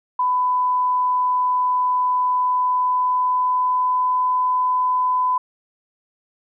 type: tone with pitch glide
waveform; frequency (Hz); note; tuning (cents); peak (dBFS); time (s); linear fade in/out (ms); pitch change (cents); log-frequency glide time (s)
sine; 1000 to 1005.8; B5 to B5; +21 to +31; -16; 0.19-5.38; 5; +10; 2.36-4.23
effects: none